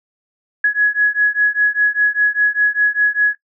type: beating tone pair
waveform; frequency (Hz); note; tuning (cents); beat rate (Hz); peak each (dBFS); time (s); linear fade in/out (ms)
sine; 1677 / 1682; G#6 / G#6; +16 / +22; 5; -15; 0.64-3.35; 5
effects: noise-tail reverb RT60 0.1 s tail -21 dB re dry